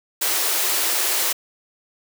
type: high-pass noise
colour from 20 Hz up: white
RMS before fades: -21 dBFS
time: 0.21-1.33 s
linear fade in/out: 10 ms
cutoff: 310 Hz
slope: 96 dB/octave
effects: none